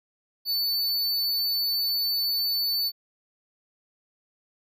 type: tone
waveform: square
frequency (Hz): 4497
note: C#8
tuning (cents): +24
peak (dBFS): -24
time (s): 0.45-2.92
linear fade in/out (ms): 50
effects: none